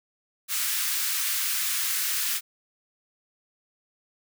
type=high-pass noise; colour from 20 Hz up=white; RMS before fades=-27 dBFS; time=0.48-2.41 s; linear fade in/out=50 ms; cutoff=1300 Hz; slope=24 dB/octave; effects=none